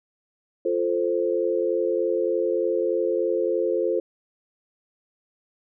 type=chord; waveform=sine; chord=F major; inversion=none; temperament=equal; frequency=349.2 / 440 / 523.3 Hz; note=F4 / A4 / C5; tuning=0 / 0 / 0 cents; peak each=-25 dBFS; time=0.65-4 s; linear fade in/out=5 ms; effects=none